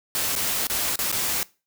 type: noise with dropouts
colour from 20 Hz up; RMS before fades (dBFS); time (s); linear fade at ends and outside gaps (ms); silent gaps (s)
white; -25; 0.15-1.43; 0; 0.353-0.362 / 0.669-0.699 / 0.957-0.99 / 1.116-1.126
effects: noise-tail reverb RT60 0.3 s tail -21 dB re dry